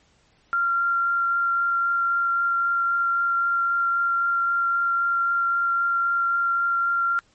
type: tone with vibrato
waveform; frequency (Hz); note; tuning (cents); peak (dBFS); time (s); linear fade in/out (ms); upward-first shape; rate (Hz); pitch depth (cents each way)
sine; 1381; F6; -20; -19; 0.53-7.19; 0; triangle; 3.8; 8
effects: pink hiss -61 dBFS RMS until 7.34 s + MP3 32 kbps